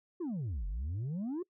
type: exponential two-way sweep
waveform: sine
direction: down then up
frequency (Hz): 378.7 to 43.7 to 378.7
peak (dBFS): -31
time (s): 0.2-1.43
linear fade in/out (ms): 10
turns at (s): 0.67
effects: noise-tail reverb RT60 0.1 s tail -24 dB re dry + tanh soft clip ceiling -33 dBFS